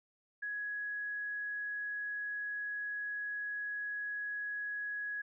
sine tone, 1672 Hz, G#6, 11 cents sharp, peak -36 dBFS, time 0.42-5.22 s, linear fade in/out 10 ms, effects none

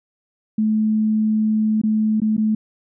sine tone with dropouts, 216.4 Hz, A3, 29 cents flat, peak -15 dBFS, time 0.58-2.55 s, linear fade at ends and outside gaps 5 ms, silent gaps 1.816-1.835 / 2.202-2.217 / 2.367-2.378 s, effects none

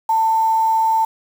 sine tone with quantisation, 892 Hz, A5, 23 cents sharp, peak -13 dBFS, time 0.09-1.05 s, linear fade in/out 5 ms, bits 6, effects none

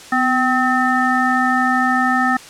harmonic tone with a mistuned harmonic, 257.6 Hz, C4, 27 cents flat, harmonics 1 / 3 / 5 / 7, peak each -19 / -19 / -19 / -19 dBFS, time 0.12-2.37 s, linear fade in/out 5 ms, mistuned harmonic 1, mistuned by -45 cents, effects white hiss -38 dBFS RMS until 2.49 s + low-pass 8000 Hz 12 dB/octave

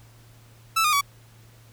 sawtooth tone with pitch steps, 1318.5 / 1223.1 / 1134.6 Hz, E6 / D#6 / C#6, 0 / -30 / +40 cents, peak -15 dBFS, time 0.76-1.012 s, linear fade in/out 10 ms, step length 84 ms, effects added 114 Hz sine -50 dBFS peak until 1.72 s + pink hiss -56 dBFS RMS until 1.72 s

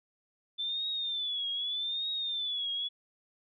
sine tone with vibrato, 3520 Hz, A7, in tune, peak -31 dBFS, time 0.58-2.89 s, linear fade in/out 20 ms, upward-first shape triangle, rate 0.82 Hz, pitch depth 130 cents each way, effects none

